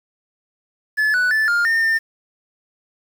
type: tone with pitch steps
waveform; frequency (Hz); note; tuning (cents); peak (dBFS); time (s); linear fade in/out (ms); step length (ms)
triangle; 1724 / 1484 / 1751 / 1408 / 1819 / 1804; A6 / F#6 / A6 / F6 / A#6 / A6; -36 / +5 / -9 / +14 / -43 / +43; -13; 0.97-1.99; 20; 170
effects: 7-bit